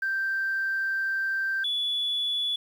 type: tone pair in turn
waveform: sine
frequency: 1568 / 3428 Hz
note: G6 / A7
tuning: 0 / -46 cents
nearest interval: octave + major second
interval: 1354 cents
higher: second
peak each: -24 dBFS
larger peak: neither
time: 0.02-1.64 / 1.64-2.56 s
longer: first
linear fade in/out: 5 ms
effects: tanh soft clip ceiling -20 dBFS + 9-bit